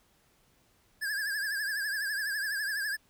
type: tone with vibrato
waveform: square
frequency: 1664 Hz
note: G#6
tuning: 3 cents sharp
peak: -31 dBFS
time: 1.01-2.97 s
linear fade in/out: 20 ms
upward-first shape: triangle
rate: 12 Hz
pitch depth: 110 cents each way
effects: pink hiss -67 dBFS RMS until 3.09 s